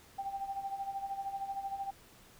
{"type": "tone with tremolo", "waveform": "sine", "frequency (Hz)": 787, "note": "G5", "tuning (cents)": 7, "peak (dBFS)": -33, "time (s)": [0.18, 1.91], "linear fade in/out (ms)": 10, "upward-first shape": "sine", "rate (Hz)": 13, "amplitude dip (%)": 70, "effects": ["pink hiss -59 dBFS RMS until 2.39 s"]}